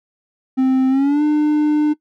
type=tone with pitch glide; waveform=triangle; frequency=261.6 to 300.5 Hz; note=C4 to D4; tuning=0 to +40 cents; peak=-10 dBFS; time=0.57-1.94 s; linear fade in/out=20 ms; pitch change=+240 cents; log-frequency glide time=0.89-1.23 s; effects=noise-tail reverb RT60 0.1 s tail -20 dB re dry